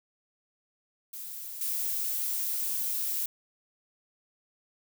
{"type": "noise with level steps", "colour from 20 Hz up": "violet", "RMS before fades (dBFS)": [-40, -31], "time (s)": [1.13, 3.26], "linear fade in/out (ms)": 5, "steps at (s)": 1.61, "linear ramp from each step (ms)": 2, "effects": []}